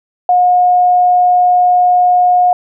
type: tone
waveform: sine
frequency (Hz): 720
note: F#5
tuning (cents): -47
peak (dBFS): -6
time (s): 0.29-2.53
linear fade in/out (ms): 2
effects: none